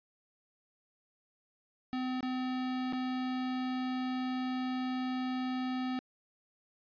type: tone with dropouts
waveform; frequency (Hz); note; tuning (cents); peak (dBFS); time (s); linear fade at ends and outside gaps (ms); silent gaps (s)
square; 255.6; C4; -40; -33; 1.93-5.99; 0; 2.207-2.229 / 2.925-2.932
effects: resampled to 11025 Hz